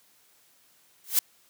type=noise with exponential growth; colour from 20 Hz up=blue; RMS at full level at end=-17 dBFS; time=1.04-1.19 s; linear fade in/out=2 ms; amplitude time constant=32 ms; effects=white hiss -62 dBFS RMS until 1.49 s + high-pass 100 Hz 12 dB/octave